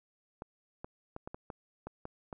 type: clicks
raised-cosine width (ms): 1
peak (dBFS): -27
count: 9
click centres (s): 0.421 / 0.845 / 1.164 / 1.275 / 1.345 / 1.502 / 1.87 / 2.054 / 2.328
effects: none